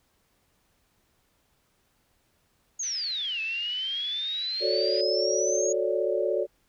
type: exponential two-way sweep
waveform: sine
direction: down then up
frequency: 6720 to 2595 to 6720 Hz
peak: -28 dBFS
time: 2.79-5.73 s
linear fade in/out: 10 ms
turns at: 3.41 s
type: band-pass noise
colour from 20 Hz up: white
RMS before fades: -47 dBFS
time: 2.83-5.01 s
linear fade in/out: 0 ms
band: 1600 to 4900 Hz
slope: 48 dB/octave
type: chord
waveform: sine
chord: D major seventh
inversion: first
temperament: just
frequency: 367.1 / 440.5 / 550.6 / 587.3 Hz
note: F#4 / A4 / C#5 / D5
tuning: -14 / +2 / -12 / 0 cents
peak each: -29 dBFS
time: 4.6-6.47 s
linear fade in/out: 50 ms
effects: pink hiss -69 dBFS RMS until 6.68 s